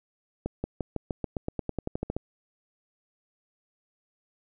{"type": "accelerating click train", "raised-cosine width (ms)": 2, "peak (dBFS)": -16, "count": 16, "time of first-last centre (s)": [0.46, 2.166], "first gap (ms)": 180, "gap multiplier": 0.93, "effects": []}